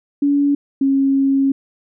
sine tone pair in turn, 284.7 / 272.6 Hz, C#4 / C#4, +46 / -29 cents, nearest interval minor second, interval 75 cents, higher first, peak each -12 dBFS, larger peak neither, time 0.22-0.55 / 0.81-1.52 s, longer second, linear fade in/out 5 ms, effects none

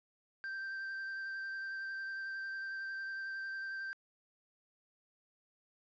triangle tone with vibrato, 1568 Hz, G6, in tune, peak -37 dBFS, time 0.44-3.93 s, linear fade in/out 0 ms, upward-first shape sine, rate 11 Hz, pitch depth 12 cents each way, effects resampled to 16000 Hz + 12-bit

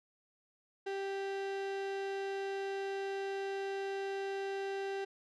35% pulse tone, 392 Hz, G4, in tune, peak -34 dBFS, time 0.86-5.05 s, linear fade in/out 10 ms, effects low-pass 4000 Hz 12 dB/octave

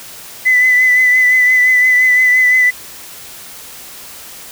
sine tone with vibrato, 2006 Hz, B6, 26 cents sharp, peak -6 dBFS, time 0.45-2.71 s, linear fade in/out 20 ms, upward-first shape triangle, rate 5.8 Hz, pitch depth 30 cents each way, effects tanh soft clip ceiling -2 dBFS + white hiss -33 dBFS RMS until 4.51 s

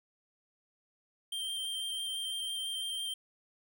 square tone with vibrato, 3158 Hz, G7, 12 cents sharp, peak -35 dBFS, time 1.32-3.14 s, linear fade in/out 5 ms, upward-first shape sine, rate 6 Hz, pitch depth 12 cents each way, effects none

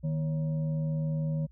sine tone with frequency modulation, 155.56 Hz, D#3, in tune, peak -27 dBFS, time 0.03-1.47 s, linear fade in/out 20 ms, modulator 397 Hz, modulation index 0.38, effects added 60 Hz sine -52 dBFS peak until 1.51 s

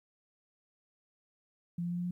sine tone with pitch steps, 172.4 / 173.7 / 175.01 / 176.33 / 177.66 Hz, F3 / F3 / F3 / F3 / F3, -22 / -9 / +4 / +17 / +30 cents, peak -32 dBFS, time 1.78-2.11 s, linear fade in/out 5 ms, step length 66 ms, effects 12-bit

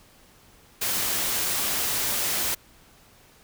white noise, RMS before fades -26 dBFS, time 0.81-2.55 s, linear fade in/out 10 ms, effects pink hiss -55 dBFS RMS until 3.43 s

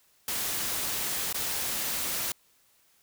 white noise with dropouts, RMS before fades -31 dBFS, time 0.28-2.32 s, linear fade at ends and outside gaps 2 ms, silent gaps 1.328-1.344 s, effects white hiss -65 dBFS RMS until 3.02 s

